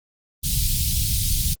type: band-stop noise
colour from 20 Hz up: pink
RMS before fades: -21 dBFS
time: 0.43-1.55 s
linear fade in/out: 20 ms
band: 150 to 3600 Hz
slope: 24 dB/octave
effects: Opus 24 kbps